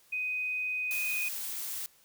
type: tone with pitch glide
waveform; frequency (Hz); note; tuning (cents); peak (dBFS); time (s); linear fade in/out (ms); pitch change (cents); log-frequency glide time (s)
sine; 2502 to 2486; D#7 to D#7; +9 to -2; -30; 0.12-1.29; 10; -11; 0.76-1.17
type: noise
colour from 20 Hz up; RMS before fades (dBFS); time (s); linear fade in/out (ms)
blue; -37; 0.91-1.86; 0
effects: white hiss -63 dBFS RMS until 2.04 s